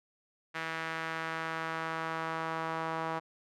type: tone with band-pass filter sweep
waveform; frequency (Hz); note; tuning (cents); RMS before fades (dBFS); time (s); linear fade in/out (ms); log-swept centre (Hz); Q
sawtooth; 162.1; E3; -29; -36; 0.54-3.2; 20; 1800 to 1000; 1.6
effects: none